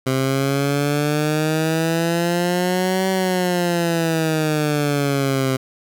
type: exponential two-way sweep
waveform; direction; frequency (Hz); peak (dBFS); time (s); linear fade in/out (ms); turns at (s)
15% pulse; up then down; 130.81 to 190.3 to 130.81; -11; 0.06-5.57; 10; 3.09
effects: none